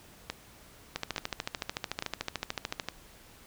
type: two click trains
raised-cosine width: 0.2 ms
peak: -14 / -15 dBFS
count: 26 / 4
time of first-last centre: 0.96-2.798 / 0.3-2.886 s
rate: 13.6 / 1.16 Hz
effects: pink hiss -55 dBFS RMS until 3.46 s